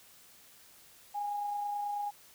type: tone with amplitude modulation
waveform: sine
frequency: 821 Hz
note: G#5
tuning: 20 cents flat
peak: -31 dBFS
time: 1.14-2.11 s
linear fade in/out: 20 ms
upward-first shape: sine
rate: 29.2 Hz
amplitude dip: 30%
effects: white hiss -58 dBFS RMS until 2.34 s

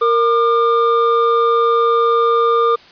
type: tone pair together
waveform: triangle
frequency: 464 / 1200 Hz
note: A#4 / D6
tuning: -8 / +37 cents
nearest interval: octave + major third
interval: 1645 cents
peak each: -12 dBFS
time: 0.01-2.76 s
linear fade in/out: 10 ms
effects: white hiss -43 dBFS RMS until 2.91 s + resampled to 11025 Hz

